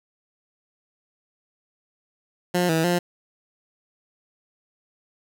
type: tone with pitch steps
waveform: 15% pulse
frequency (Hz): 178 / 161.8 / 175.8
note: F3 / E3 / F3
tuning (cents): +33 / -32 / +12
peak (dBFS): -13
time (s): 2.54-2.99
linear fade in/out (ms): 10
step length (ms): 150
effects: none